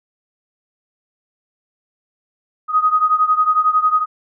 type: beating tone pair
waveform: sine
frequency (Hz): 1248 / 1259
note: D#6 / D#6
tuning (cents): +5 / +20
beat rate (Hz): 11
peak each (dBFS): -14 / -17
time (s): 2.68-4.06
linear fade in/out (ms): 50
effects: none